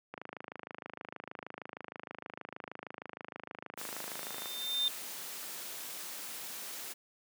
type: click train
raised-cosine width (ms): 0.5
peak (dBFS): -26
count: 115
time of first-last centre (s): 0.14-4.458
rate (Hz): 26.4
type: noise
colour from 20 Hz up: white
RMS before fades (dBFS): -43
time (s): 3.77-6.94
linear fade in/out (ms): 20
type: tone with exponential growth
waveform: sine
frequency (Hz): 3600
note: A7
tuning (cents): +39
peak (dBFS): -26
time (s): 3.96-4.88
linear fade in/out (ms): 0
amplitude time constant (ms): 200
effects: high-pass 200 Hz 12 dB/octave